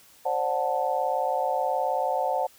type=chord; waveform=sine; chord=D dominant seventh; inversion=third; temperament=just; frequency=528.6 / 587.3 / 734.2 / 881 Hz; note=C5 / D5 / F#5 / A5; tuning=+18 / 0 / -14 / +2 cents; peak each=-29 / -31 / -27 / -29 dBFS; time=0.25-2.47 s; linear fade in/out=10 ms; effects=white hiss -55 dBFS RMS until 2.58 s